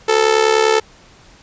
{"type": "tone with amplitude modulation", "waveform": "sawtooth", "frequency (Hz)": 440, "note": "A4", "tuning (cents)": 0, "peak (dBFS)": -4, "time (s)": [0.08, 0.8], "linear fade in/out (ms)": 10, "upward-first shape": "sine", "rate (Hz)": 70.1, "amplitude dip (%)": 75, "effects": ["pink hiss -46 dBFS RMS until 1.42 s", "resampled to 16000 Hz"]}